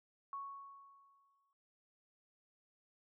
sine tone with exponential decay, 1108.7 Hz, C#6, in tune, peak -40 dBFS, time 0.33-1.53 s, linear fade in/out 1 ms, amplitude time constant 260 ms, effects none

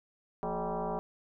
sine tone with frequency modulation, 171.7 Hz, F3, 29 cents flat, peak -31 dBFS, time 0.43-0.99 s, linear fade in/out 0 ms, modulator 199 Hz, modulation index 4.4, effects none

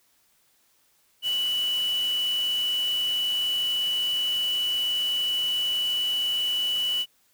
sine tone in noise, 2960 Hz, F#7, in tune, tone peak -23 dBFS, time 1.22-7.06 s, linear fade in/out 50 ms, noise white, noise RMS -40 dBFS, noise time 1.22-7.06 s, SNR +14 dB, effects white hiss -65 dBFS RMS until 7.33 s

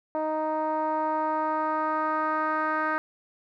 10% pulse tone with low-pass filter sweep, 311.1 Hz, D#4, in tune, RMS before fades -27 dBFS, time 0.15-2.98 s, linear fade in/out 0 ms, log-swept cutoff 770 to 1500 Hz, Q 2.8, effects none

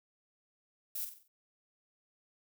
violet noise with echo, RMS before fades -38 dBFS, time 0.95-1.05 s, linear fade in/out 5 ms, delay 46 ms, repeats 5, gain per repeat -7 dB, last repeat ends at 1.28 s, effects none

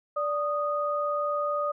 sine tone pair together, 584.8 / 1238 Hz, D5 / D#6, -7 / -9 cents, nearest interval octave + minor second, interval 1298 cents, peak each -28 dBFS, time 0.16-1.72 s, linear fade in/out 10 ms, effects none

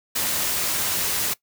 white noise, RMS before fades -24 dBFS, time 0.15-1.34 s, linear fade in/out 10 ms, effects noise-tail reverb RT60 0.1 s tail -20 dB re dry

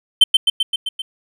triangle tone with echo, 3096 Hz, G7, 22 cents flat, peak -3 dBFS, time 0.21-0.24 s, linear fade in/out 5 ms, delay 130 ms, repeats 6, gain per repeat -3 dB, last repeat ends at 1.02 s, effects none

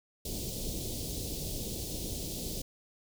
pink band-stop noise, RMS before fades -37 dBFS, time 0.25-2.62 s, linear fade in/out 5 ms, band 530 to 3700 Hz, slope 24 dB/octave, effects none

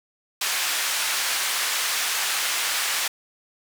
pink band-pass noise, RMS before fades -25 dBFS, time 0.41-3.08 s, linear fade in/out 5 ms, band 1400 to 13000 Hz, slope 12 dB/octave, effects none

